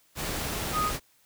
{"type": "tone in noise", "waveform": "sine", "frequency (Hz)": 1244.5, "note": "D#6", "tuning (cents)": 0, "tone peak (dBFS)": -25, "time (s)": [0.72, 0.92], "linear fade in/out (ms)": 50, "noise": "pink", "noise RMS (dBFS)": -32, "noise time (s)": [0.15, 1], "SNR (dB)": 4, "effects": ["white hiss -64 dBFS RMS until 1.25 s"]}